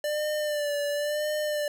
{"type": "tone with vibrato", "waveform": "square", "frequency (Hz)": 592, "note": "D5", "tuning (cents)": 14, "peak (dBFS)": -27, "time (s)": [0.04, 1.68], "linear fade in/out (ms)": 2, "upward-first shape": "sine", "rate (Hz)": 0.96, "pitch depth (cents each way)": 40, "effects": []}